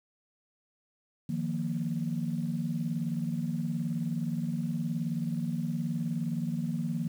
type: chord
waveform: sine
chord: Eb suspended second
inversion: none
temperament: equal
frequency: 155.56 / 174.61 / 233.1 Hz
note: Eb3 / F3 / Bb3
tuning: 0 / 0 / 0 cents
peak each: -33 dBFS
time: 1.29-7.08 s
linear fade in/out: 5 ms
effects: tanh soft clip ceiling -20 dBFS + 9-bit